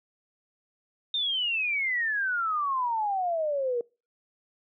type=exponential sweep; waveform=sine; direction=down; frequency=3675 to 466.2 Hz; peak=-25 dBFS; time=1.14-3.81 s; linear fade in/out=2 ms; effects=noise-tail reverb RT60 0.3 s tail -24 dB re dry